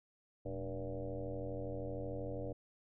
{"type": "tone with frequency modulation", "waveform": "sine", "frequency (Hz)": 297.8, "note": "D4", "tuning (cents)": 24, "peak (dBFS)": -38, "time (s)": [0.45, 2.53], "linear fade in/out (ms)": 10, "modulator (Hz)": 92.8, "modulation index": 3.4, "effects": []}